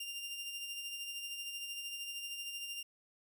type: tone with tremolo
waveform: sawtooth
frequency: 2794 Hz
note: F7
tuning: in tune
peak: -36 dBFS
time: 0-2.83 s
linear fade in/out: 5 ms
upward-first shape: sine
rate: 13 Hz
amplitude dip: 40%
effects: none